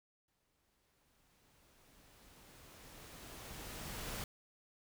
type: noise with exponential growth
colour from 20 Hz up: pink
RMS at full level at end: -42 dBFS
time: 0.28-4.24 s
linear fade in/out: 2 ms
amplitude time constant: 860 ms
effects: none